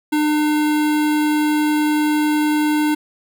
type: tone with notch filter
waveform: square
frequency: 301.8 Hz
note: D4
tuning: 47 cents sharp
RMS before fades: -17 dBFS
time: 0.12-2.95 s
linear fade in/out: 10 ms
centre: 5700 Hz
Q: 1.9
effects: none